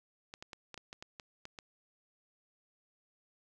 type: clicks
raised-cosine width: 0.2 ms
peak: -28 dBFS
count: 10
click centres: 0.339 / 0.425 / 0.532 / 0.743 / 0.777 / 0.929 / 1.025 / 1.198 / 1.454 / 1.588 s
effects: none